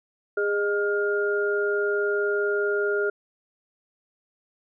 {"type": "tone cluster", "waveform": "sine", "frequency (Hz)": [409.7, 615, 1415], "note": ["G#4", "D#5", "F6"], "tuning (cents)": [-24, -20, 22], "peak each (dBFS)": [-23, -32, -27], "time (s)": [0.37, 3.1], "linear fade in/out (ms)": 5, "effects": []}